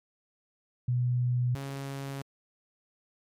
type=tone pair in turn; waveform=sine / sawtooth; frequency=123.47 / 137.67 Hz; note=B2 / C#3; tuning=0 / -12 cents; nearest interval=major second; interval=188 cents; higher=second; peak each=-24 / -31 dBFS; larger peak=first; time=0.88-1.55 / 1.55-2.22 s; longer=neither; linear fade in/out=5 ms; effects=MP3 96 kbps